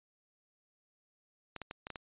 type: clicks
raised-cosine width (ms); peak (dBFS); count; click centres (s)
0.3; -25; 6; 1.563 / 1.617 / 1.711 / 1.869 / 1.903 / 1.958
effects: resampled to 8000 Hz